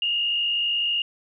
sine tone with frequency modulation, 2838 Hz, F7, 27 cents sharp, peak -21 dBFS, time 0.02-1.02 s, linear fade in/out 2 ms, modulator 56 Hz, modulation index 1.1, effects none

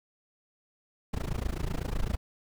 brown noise with amplitude modulation, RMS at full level -27 dBFS, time 1.13-2.17 s, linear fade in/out 10 ms, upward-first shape sine, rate 27.9 Hz, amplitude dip 95%, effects none

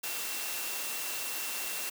sine tone in noise, 2715 Hz, F7, 50 cents flat, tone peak -43 dBFS, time 0.03-1.9 s, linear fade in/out 10 ms, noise white, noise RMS -36 dBFS, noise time 0.03-1.9 s, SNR -10 dB, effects high-pass 300 Hz 12 dB/octave

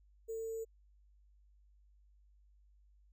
sine tone with sample-and-hold, 448.8 Hz, A4, 34 cents sharp, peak -38 dBFS, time 0.28-0.65 s, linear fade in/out 20 ms, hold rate 7350 Hz, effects added 50 Hz sine -63 dBFS peak until 3.12 s

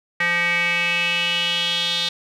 square tone with band-pass filter sweep, 172.8 Hz, F3, 18 cents flat, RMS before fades -21 dBFS, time 0.2-2.09 s, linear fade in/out 5 ms, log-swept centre 2000 to 3700 Hz, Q 5.5, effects none

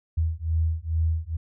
sine beating tone pair, 79.9 / 82.2 Hz, D#2 / E2, +47 / -4 cents, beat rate 2.3 Hz, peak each -25 dBFS, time 0.17-1.37 s, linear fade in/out 10 ms, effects none

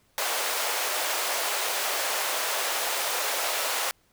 pink high-pass noise, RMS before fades -28 dBFS, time 0.18-3.91 s, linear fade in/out 0 ms, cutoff 520 Hz, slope 24 dB/octave, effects pink hiss -65 dBFS RMS until 4.12 s

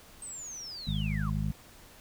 sine linear sweep, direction down, 8372 to 993 Hz, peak -39 dBFS, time 0.22-1.3 s, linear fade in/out 2 ms
harmonic tone, 52.1 Hz, G#1, 6 cents sharp, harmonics 1 / 2 / 3 / 4, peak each -33 / -35 / -32 / -36 dBFS, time 0.87-1.52 s, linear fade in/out 5 ms
effects pink hiss -54 dBFS RMS until 2 s

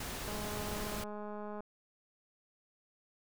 pink noise, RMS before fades -41 dBFS, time 0-1.04 s, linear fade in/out 5 ms
click train, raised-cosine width 1 ms, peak -31 dBFS, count 278, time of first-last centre 0.28-1.605 s, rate 209 Hz
effects none

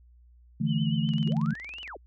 sine chord, D suspended second, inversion none, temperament equal, 146.83 / 164.81 / 220 Hz, D3 / E3 / A3, 0 / 0 / 0 cents, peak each -28 dBFS, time 0.6-1.54 s, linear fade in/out 10 ms
sine tone with vibrato, 2960 Hz, F#7, in tune, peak -38 dBFS, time 0.66-1.34 s, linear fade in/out 50 ms, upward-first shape triangle, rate 7.8 Hz, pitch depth 69 cents each way
click train, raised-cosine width 0.2 ms, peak -30 dBFS, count 18, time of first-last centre 1.09-1.877 s, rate 21.6 Hz
sine linear two-way sweep, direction up then down, 272 to 3040 to 272 Hz, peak -38 dBFS, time 1.26-1.97 s, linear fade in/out 5 ms, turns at 1.82 s
effects added 60 Hz sine -53 dBFS peak until 2.06 s

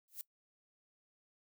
violet noise with exponential growth, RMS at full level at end -39 dBFS, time 0.08-0.21 s, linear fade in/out 0 ms, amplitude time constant 28 ms, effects noise-tail reverb RT60 0.1 s tail -21 dB re dry

